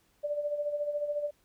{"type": "tone with tremolo", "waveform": "sine", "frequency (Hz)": 587.3, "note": "D5", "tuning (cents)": 0, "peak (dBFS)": -27, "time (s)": [0.23, 1.31], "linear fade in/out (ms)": 20, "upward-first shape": "sine", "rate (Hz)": 14, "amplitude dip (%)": 60, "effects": ["pink hiss -69 dBFS RMS until 1.44 s"]}